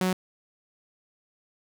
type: tone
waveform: sawtooth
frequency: 185 Hz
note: F#3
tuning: in tune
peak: -19 dBFS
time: 0.01-0.13 s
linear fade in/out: 2 ms
effects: none